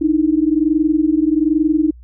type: tone pair together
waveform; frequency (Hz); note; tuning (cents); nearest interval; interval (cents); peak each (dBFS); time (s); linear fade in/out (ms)
sine; 300 / 321.2; D4 / E4; +37 / -45; minor second; 118; -15; 0.01-1.91; 10
effects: added 60 Hz sine -37 dBFS peak until 2.03 s